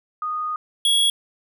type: tone pair in turn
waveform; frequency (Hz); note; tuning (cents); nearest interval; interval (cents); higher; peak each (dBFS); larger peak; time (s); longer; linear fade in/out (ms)
sine / square; 1236 / 3335; D#6 / G#7; -12 / +7; octave + perfect fourth; 1719; second; -23 / -16; second; 0.22-0.56 / 0.85-1.1; first; 2
effects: none